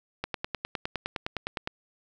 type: click train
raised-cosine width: 0.3 ms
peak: -14 dBFS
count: 15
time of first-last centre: 0.24-1.674 s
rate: 9.76 Hz
effects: none